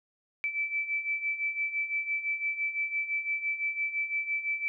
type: beating tone pair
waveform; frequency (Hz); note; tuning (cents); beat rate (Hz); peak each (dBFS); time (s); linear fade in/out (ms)
sine; 2314 / 2319.9; D7 / D7; -26 / -22; 5.9; -35 / -30; 0.44-4.68; 0
effects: none